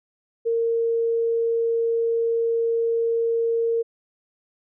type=tone; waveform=sine; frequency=460.6 Hz; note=A#4; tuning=21 cents flat; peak=-19 dBFS; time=0.45-3.83 s; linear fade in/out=20 ms; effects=none